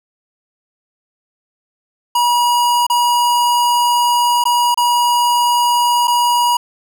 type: tone with dropouts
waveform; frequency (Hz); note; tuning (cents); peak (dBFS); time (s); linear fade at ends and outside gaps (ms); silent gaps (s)
square; 963; B5; -44; -12; 2.15-6.57; 5; 2.867-2.899 / 4.44-4.453 / 4.745-4.774 / 6.073-6.078
effects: none